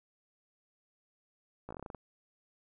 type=slowing click train; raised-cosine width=1 ms; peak=-29 dBFS; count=10; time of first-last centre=1.69-1.947 s; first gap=16 ms; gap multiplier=1.14; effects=none